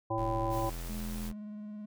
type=harmonic tone; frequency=111.6 Hz; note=A2; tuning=25 cents sharp; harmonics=1 / 3 / 5 / 7 / 9; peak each=-36 / -36 / -36 / -36 / -36 dBFS; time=0.1-0.7 s; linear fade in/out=10 ms
type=tone; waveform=square; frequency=41.98 Hz; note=E1; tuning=32 cents sharp; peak=-38 dBFS; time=0.17-1.33 s; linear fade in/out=20 ms
type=noise; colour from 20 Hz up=white; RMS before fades=-48 dBFS; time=0.49-1.32 s; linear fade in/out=50 ms
type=tone with vibrato; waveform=triangle; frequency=210.2 Hz; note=G#3; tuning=21 cents sharp; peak=-38 dBFS; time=0.89-1.86 s; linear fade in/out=10 ms; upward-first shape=square; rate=19 Hz; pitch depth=18 cents each way
effects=none